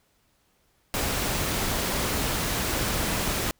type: noise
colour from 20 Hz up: pink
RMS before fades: -27 dBFS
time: 0.94-3.51 s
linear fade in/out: 0 ms
effects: pink hiss -67 dBFS RMS until 3.59 s